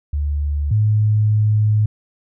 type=tone pair in turn; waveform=sine; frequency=72.9 / 106.73 Hz; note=D2 / G#2; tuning=-12 / +48 cents; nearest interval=perfect fifth; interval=660 cents; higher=second; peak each=-17 / -12 dBFS; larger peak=second; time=0.13-0.71 / 0.71-1.86 s; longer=second; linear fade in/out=5 ms; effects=none